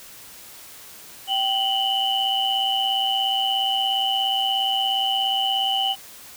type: tone cluster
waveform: sine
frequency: 778 / 2927 / 3044 Hz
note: G5 / F#7 / F#7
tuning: -13 / -19 / +48 cents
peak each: -24 dBFS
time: 1.27-5.96 s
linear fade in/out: 50 ms
effects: white hiss -43 dBFS RMS until 6.36 s